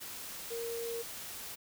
sine tone in noise, 464.7 Hz, A#4, 5 cents flat, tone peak -36 dBFS, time 0.5-1.03 s, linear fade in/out 20 ms, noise white, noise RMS -44 dBFS, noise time 0-1.56 s, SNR +5 dB, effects none

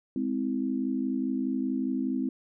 sine chord, Ab augmented, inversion none, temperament just, 207.7 / 259.6 / 324.5 Hz, Ab3 / C4 / E4, 0 / -13 / -27 cents, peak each -33 / -28 / -34 dBFS, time 0.16-2.29 s, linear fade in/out 2 ms, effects none

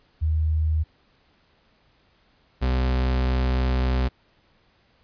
sine / 40% pulse tone pair in turn, 78.4 / 63.7 Hz, D#2 / C2, +14 / -46 cents, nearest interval major third, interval 360 cents, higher first, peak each -19 dBFS, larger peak neither, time 0.21-0.84 / 2.61-4.09 s, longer second, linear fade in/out 20 ms, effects pink hiss -62 dBFS RMS until 5.03 s + resampled to 11025 Hz

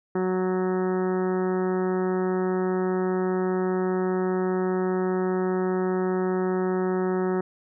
harmonic tone, 185 Hz, F#3, in tune, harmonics 1 / 2 / 3 / 4 / 5 / 6 / 7 / 8 / 9 / 10, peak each -27 / -24 / -38 / -36 / -38 / -43 / -39 / -45 / -45 / -45 dBFS, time 0.15-7.41 s, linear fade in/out 5 ms, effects none

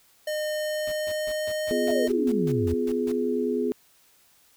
square tone with pitch glide, 610 to 617.1 Hz, D#5 to D#5, -34 to -14 cents, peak -27 dBFS, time 0.27-2.08 s, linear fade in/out 5 ms, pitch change +20 cents, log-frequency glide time 0.51-1.81 s
pink noise bursts, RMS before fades -43 dBFS, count 12, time 0.87-3.12 s, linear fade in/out 2 ms, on 50 ms, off 150 ms
sine chord, F diminished, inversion second, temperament just, 251.4 / 349.2 / 419.1 Hz, Cb4 / F4 / Ab4, +31 / 0 / +16 cents, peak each -27 / -30 / -26 dBFS, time 1.71-3.72 s, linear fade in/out 0 ms
sine exponential sweep, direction down, 700 to 77.7 Hz, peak -25 dBFS, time 1.88-2.74 s, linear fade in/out 5 ms
effects white hiss -60 dBFS RMS until 4.56 s

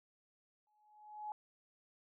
sine tone with exponential growth, 845 Hz, G#5, 30 cents sharp, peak -38 dBFS, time 0.67-1.32 s, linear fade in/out 1 ms, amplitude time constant 140 ms, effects none

